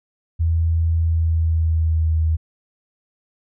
sine tone with pitch glide, 82.3 to 79.96 Hz, E2 to D#2, -2 to +48 cents, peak -15 dBFS, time 0.39-2.37 s, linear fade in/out 20 ms, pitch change -50 cents, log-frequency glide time 1-2.13 s, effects none

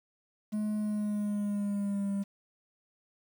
triangle tone with pitch glide, 211.9 to 198.86 Hz, G#3 to G3, +35 to +25 cents, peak -27 dBFS, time 0.52-2.24 s, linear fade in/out 20 ms, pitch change -110 cents, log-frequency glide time 0.77-2.11 s, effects 9-bit

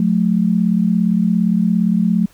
sine tone pair together, 180 / 217.4 Hz, F#3 / A3, -47 / -21 cents, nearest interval minor third, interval 326 cents, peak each -15 dBFS, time 0-2.26 s, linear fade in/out 2 ms, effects pink hiss -51 dBFS RMS until 2.33 s

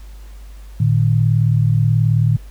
sine tone pair together, 112.9 / 151.58 Hz, A2 / D#3, +45 / -45 cents, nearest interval perfect fourth, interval 510 cents, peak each -13 / -16 dBFS, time 0.8-2.37 s, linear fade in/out 5 ms, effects added 50 Hz sine -33 dBFS peak until 2.5 s + pink hiss -50 dBFS RMS until 2.5 s

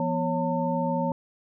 sine tone cluster, 170.8 / 244.1 / 551 / 902 Hz, F3 / B3 / C#5 / A5, -38 / -20 / -11 / +43 cents, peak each -29 dBFS, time 0-1.12 s, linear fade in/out 2 ms, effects none

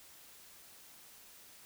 silence, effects white hiss -57 dBFS RMS until 1.65 s

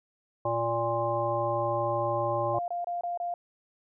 harmonic tone, 116.54 Hz, A#2, in tune, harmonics 1 / 3 / 5 / 7 / 9, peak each -35 / -35 / -29 / -32 / -32 dBFS, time 0.45-2.59 s, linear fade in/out 5 ms
sine tone bursts, 698.5 Hz, F5, in tune, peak -29 dBFS, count 5, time 2.54-3.34 s, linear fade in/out 2 ms, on 140 ms, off 25 ms
effects none

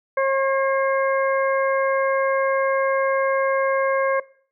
harmonic tone with a mistuned harmonic, 540 Hz, C#5, 45 cents flat, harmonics 1 / 2 / 3 / 4, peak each -18 / -24 / -28 / -30 dBFS, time 0.17-4.2 s, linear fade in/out 5 ms, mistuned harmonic 4, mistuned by -31 cents, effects noise-tail reverb RT60 0.5 s tail -21 dB re dry

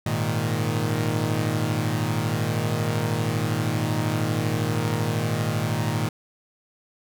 sawtooth chord, Ab suspended second, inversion none, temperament equal, 103.83 / 116.54 / 155.56 Hz, Ab2 / Bb2 / Eb3, 0 / 0 / 0 cents, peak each -24 / -22 / -23 dBFS, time 0.06-6.09 s, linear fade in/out 5 ms, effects none

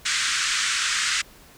pink band-pass noise, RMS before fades -24 dBFS, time 0.05-1.22 s, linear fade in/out 10 ms, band 1300 to 8400 Hz, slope 48 dB/octave, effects pink hiss -50 dBFS RMS until 1.57 s

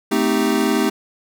square chord, A half-diminished seventh, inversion none, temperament equal with one note detuned, 220 / 258 / 311.1 / 392 Hz, A3 / C4 / Eb4 / G4, 0 / -24 / 0 / 0 cents, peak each -22 dBFS, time 0.11-0.9 s, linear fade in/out 10 ms, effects none

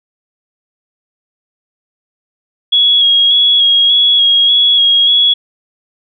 sine tone with vibrato, 3322 Hz, G#7, in tune, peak -6 dBFS, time 2.72-5.34 s, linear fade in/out 10 ms, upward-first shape square, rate 1.7 Hz, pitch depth 20 cents each way, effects none

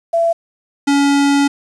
sine / square tone pair in turn, 671 / 282.1 Hz, E5 / C#4, +31 / +30 cents, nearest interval octave + minor third, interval 1501 cents, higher first, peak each -11 dBFS, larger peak neither, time 0.13-0.33 / 0.87-1.48 s, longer second, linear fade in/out 10 ms, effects resampled to 22050 Hz + 7-bit

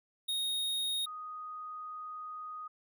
square / sine tone pair in turn, 3729 / 1244.4 Hz, A#7 / D#6, 0 / 0 cents, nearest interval octave + perfect fifth, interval 1900 cents, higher first, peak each -32 / -40 dBFS, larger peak first, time 0.28-1.06 / 1.06-2.68 s, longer second, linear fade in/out 10 ms, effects none

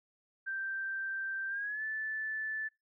sine tone with pitch glide, 1568 to 1749.9 Hz, G6 to A6, 0 to -10 cents, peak -34 dBFS, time 0.46-2.69 s, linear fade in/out 20 ms, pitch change +190 cents, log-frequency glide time 1.48-1.83 s, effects noise-tail reverb RT60 0.2 s tail -21 dB re dry

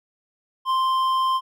triangle tone with hard clipping, 1046.5 Hz, C6, in tune, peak -20 dBFS, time 0.65-1.41 s, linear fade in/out 50 ms, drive 10 dB, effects none

